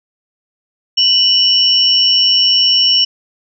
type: tone pair together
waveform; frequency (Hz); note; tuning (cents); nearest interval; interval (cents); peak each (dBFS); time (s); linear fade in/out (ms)
sine; 2963 / 5462; F#7 / F8; +2 / -39; major seventh; 1059; -11; 0.97-3.05; 10
effects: none